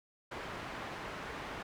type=low-pass noise; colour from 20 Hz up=white; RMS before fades=-43 dBFS; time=0.31-1.63 s; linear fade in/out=10 ms; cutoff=1600 Hz; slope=12 dB/octave; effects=none